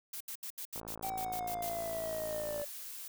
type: noise bursts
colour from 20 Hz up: blue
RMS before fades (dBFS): -42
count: 11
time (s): 0.13-1.696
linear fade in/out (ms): 5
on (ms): 76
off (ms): 73
type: click train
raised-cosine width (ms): 1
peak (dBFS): -31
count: 104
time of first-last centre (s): 0.76-2.616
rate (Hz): 55.5
type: exponential sweep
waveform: triangle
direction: down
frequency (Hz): 776 to 580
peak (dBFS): -34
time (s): 1.03-2.65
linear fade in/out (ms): 10
type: noise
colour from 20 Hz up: blue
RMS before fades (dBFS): -45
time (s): 1.62-3.08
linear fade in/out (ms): 5
effects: none